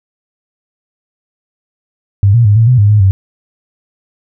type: tone with pitch steps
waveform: sine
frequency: 99.7 / 118.2 / 103.2 / 113.2 / 126 / 102.6 / 105.5 / 96.1 Hz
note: G2 / A#2 / G#2 / A2 / B2 / G#2 / G#2 / G2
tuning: +30 / +24 / -10 / +50 / +35 / -21 / +28 / -34 cents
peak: -4 dBFS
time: 2.23-3.11 s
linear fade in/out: 0 ms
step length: 110 ms
effects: none